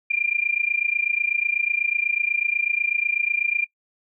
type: tone with amplitude modulation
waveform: sine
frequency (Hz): 2393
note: D7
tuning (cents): +32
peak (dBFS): -16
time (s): 0.1-3.65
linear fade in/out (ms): 10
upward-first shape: sine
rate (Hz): 28.1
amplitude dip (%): 95
effects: noise-tail reverb RT60 0.1 s tail -19 dB re dry